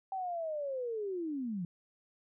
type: linear sweep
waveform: sine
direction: down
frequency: 778 to 165.1 Hz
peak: -34 dBFS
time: 0.12-1.65 s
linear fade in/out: 2 ms
effects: none